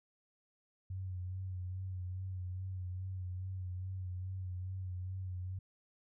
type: tone with vibrato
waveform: sine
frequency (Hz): 92.5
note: F#2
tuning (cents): 0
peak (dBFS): -38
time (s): 0.9-5.59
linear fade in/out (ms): 5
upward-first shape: sine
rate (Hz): 2.4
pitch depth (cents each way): 39
effects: none